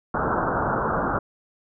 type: low-pass noise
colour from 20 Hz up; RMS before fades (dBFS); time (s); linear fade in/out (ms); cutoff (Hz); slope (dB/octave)
white; -24; 0.14-1.19; 5; 1500; 96
effects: none